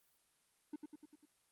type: tone with echo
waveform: triangle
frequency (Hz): 299.5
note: D4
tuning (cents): +34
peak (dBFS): -39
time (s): 0.73-0.76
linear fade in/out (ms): 5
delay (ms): 99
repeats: 5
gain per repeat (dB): -4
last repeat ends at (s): 1.255
effects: white hiss -75 dBFS RMS until 1.51 s + Opus 32 kbps